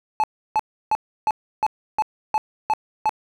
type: tone bursts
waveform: triangle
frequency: 863 Hz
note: A5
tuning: 34 cents flat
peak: -14 dBFS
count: 9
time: 0.2-3.093 s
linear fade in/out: 0 ms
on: 37 ms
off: 320 ms
effects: none